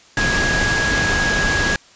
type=tone in noise; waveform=sine; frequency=1654 Hz; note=G#6; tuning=8 cents flat; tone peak=-18 dBFS; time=0.17-1.76 s; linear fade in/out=2 ms; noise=pink; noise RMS=-20 dBFS; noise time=0.17-1.76 s; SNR=-1 dB; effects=white hiss -48 dBFS RMS until 1.95 s + resampled to 16000 Hz